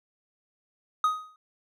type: tone with exponential decay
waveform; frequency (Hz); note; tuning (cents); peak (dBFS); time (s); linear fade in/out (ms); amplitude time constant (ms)
triangle; 1252; D#6; +10; -16; 1.04-1.36; 2; 68
effects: none